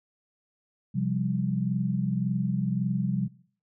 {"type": "chord", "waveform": "sine", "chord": "C suspended fourth", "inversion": "none", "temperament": "just", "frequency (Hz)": [130.81, 174.42, 196.22], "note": ["C3", "F3", "G3"], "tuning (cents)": [0, -2, 2], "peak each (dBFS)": -29, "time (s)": [0.94, 3.28], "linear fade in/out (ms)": 20, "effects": ["noise-tail reverb RT60 0.5 s tail -19 dB re dry"]}